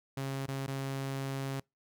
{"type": "tone with dropouts", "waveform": "sawtooth", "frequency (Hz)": 135.8, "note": "C#3", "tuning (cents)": -35, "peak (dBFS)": -30, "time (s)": [0.17, 1.6], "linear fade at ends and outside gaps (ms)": 5, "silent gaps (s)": [[0.462, 0.482], [0.666, 0.678]], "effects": ["noise-tail reverb RT60 0.2 s tail -26 dB re dry"]}